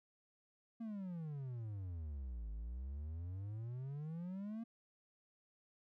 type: exponential two-way sweep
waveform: triangle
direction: down then up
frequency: 233.1 to 52 to 233.1 Hz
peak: -40 dBFS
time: 0.8-4.64 s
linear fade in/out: 10 ms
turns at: 2.51 s
effects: none